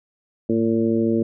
harmonic tone with a mistuned harmonic, 113.6 Hz, A#2, 44 cents flat, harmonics 1 / 2 / 3 / 4 / 5, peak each -30 / -20 / -21 / -25 / -30 dBFS, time 0.49-1.23 s, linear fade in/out 5 ms, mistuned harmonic 1, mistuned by -75 cents, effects none

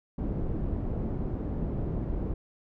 pink low-pass noise, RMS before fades -31 dBFS, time 0.18-2.34 s, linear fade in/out 5 ms, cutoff 360 Hz, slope 12 dB/octave, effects none

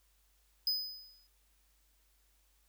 square tone with exponential decay, 5010 Hz, D#8, 11 cents sharp, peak -28 dBFS, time 0.67-1.27 s, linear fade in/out 2 ms, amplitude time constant 130 ms, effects added 50 Hz sine -70 dBFS peak until 2.68 s + white hiss -73 dBFS RMS until 2.68 s

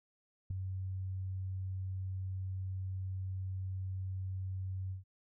sine tone with ADSR envelope, 94.3 Hz, F#2, 33 cents sharp, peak -30 dBFS, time 0.5-5.04 s, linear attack 8 ms, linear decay 4 ms, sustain -6 dB, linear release 130 ms, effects none

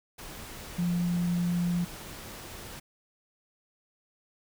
sine tone in noise, 174.61 Hz, F3, in tune, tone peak -25 dBFS, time 0.78-1.85 s, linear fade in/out 10 ms, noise pink, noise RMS -43 dBFS, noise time 0.18-2.8 s, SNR +15 dB, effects none

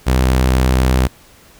sawtooth tone, 64 Hz, C2, 38 cents flat, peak -7 dBFS, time 0.06-1.08 s, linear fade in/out 20 ms, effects pink hiss -46 dBFS RMS until 1.59 s

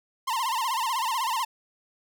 45% pulse tone with vibrato, 976 Hz, B5, 21 cents flat, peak -25 dBFS, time 0.27-1.45 s, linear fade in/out 10 ms, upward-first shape sine, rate 16 Hz, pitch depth 170 cents each way, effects none

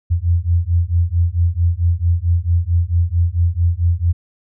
sine beating tone pair, 83.8 / 88.3 Hz, E2 / F2, +29 / +20 cents, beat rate 4.5 Hz, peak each -16 dBFS, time 0.1-4.13 s, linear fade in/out 20 ms, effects none

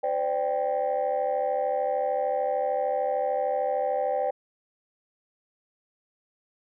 sine chord, C suspended second, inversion none, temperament equal with one note detuned, 514 / 587.3 / 784 Hz, C5 / D5 / G5, -31 / 0 / 0 cents, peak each -27 dBFS, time 0.03-4.31 s, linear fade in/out 10 ms, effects tanh soft clip ceiling -18 dBFS

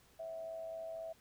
sine tone with amplitude modulation, 654 Hz, E5, 14 cents flat, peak -39 dBFS, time 0.19-1.13 s, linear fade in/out 10 ms, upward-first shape sine, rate 104 Hz, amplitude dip 50%, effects pink hiss -67 dBFS RMS until 1.2 s

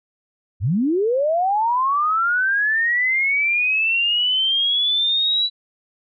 sine linear sweep, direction up, 77.1 to 3951 Hz, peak -16 dBFS, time 0.6-5.5 s, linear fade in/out 50 ms, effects none

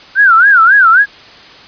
sine tone with vibrato, 1480 Hz, F#6, in tune, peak -3 dBFS, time 0.15-1.06 s, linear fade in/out 50 ms, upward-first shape sine, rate 3.7 Hz, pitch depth 210 cents each way, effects white hiss -36 dBFS RMS until 1.67 s + resampled to 11025 Hz

